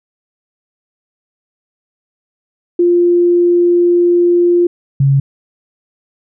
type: tone pair in turn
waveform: sine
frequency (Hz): 349.2 / 137.7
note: F4 / C#3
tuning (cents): 0 / -11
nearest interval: octave + major third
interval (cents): 1611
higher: first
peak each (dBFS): -7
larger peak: neither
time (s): 2.79-4.67 / 5-5.2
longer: first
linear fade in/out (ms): 5
effects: none